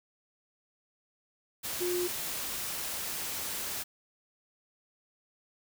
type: tone in noise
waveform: sine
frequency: 355.8 Hz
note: F4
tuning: 32 cents sharp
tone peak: -29 dBFS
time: 1.8-2.08 s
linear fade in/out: 20 ms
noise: white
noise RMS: -36 dBFS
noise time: 1.63-3.84 s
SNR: +4 dB
effects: none